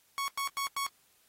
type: tone bursts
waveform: sawtooth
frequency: 1108.7 Hz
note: C#6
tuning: in tune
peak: -27 dBFS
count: 4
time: 0.18-0.865 s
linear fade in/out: 0 ms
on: 100 ms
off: 95 ms
effects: white hiss -67 dBFS RMS until 1.28 s + AAC 48 kbps